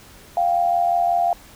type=tone pair together; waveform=sine; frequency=698.5 / 784 Hz; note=F5 / G5; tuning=0 / 0 cents; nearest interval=major second; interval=200 cents; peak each=-17 / -22 dBFS; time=0.37-1.33 s; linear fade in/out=2 ms; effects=pink hiss -46 dBFS RMS until 1.55 s